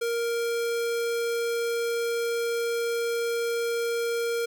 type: tone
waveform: square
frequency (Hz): 467.2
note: A#4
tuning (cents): +4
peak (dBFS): -26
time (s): 0.01-4.46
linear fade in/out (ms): 10
effects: none